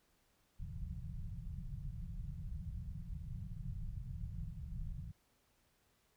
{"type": "low-pass noise", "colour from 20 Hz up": "pink", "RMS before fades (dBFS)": -44, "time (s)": [0.59, 5.12], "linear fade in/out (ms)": 10, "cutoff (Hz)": 180, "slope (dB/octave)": 96, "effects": ["pink hiss -75 dBFS RMS until 6.16 s"]}